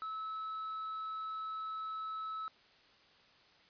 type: tone with tanh clipping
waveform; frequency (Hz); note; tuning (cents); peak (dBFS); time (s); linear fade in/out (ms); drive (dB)
sine; 1300; E6; -24; -39; 0.02-2.48; 0; 3
effects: white hiss -64 dBFS RMS until 3.69 s + resampled to 11025 Hz